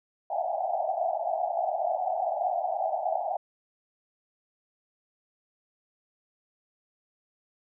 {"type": "band-pass noise", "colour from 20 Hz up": "white", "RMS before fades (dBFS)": -29, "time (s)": [0.3, 3.37], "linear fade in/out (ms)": 5, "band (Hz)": [630, 800], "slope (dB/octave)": 96, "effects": []}